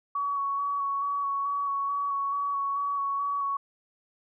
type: tone with vibrato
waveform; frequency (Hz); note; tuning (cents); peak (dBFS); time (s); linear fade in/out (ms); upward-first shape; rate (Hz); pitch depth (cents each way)
sine; 1123; C#6; +22; -26; 0.15-3.57; 5; square; 2.3; 14
effects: none